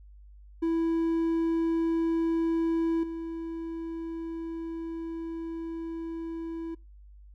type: tone with level steps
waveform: triangle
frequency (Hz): 329.7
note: E4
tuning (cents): 0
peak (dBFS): -22 / -31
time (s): 0.62-6.75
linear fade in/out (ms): 10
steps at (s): 3.03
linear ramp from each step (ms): 5
effects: noise-tail reverb RT60 0.3 s tail -26 dB re dry + added 50 Hz sine -48 dBFS peak until 7.34 s